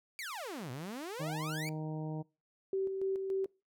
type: exponential two-way sweep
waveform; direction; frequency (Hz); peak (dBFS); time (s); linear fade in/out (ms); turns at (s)
sawtooth; down then up; 2378 to 117.9 to 2378; -36; 0.19-1.69; 0; 0.71
type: harmonic tone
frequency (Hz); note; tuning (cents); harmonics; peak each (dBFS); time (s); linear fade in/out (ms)
155.56; D#3; 0; 1 / 2 / 3 / 4 / 5 / 6; -37 / -43 / -47 / -49 / -51 / -53; 1.19-2.23; 20
type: tone with tremolo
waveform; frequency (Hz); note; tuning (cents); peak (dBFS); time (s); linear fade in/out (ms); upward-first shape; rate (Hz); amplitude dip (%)
sine; 385.3; G4; -30; -30; 2.73-3.46; 2; square; 3.5; 40
effects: noise-tail reverb RT60 0.3 s tail -24 dB re dry